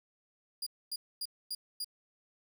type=tone bursts; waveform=sawtooth; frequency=4842 Hz; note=D#8; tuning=48 cents flat; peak=-32 dBFS; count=5; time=0.62-1.845 s; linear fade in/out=5 ms; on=45 ms; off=250 ms; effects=11-bit